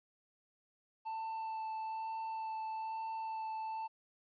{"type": "tone with vibrato", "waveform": "triangle", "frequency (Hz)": 886, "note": "A5", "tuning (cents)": 12, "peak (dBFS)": -36, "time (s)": [1.05, 3.88], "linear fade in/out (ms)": 20, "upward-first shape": "sine", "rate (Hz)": 1.1, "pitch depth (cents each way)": 11, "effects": ["resampled to 11025 Hz", "13-bit"]}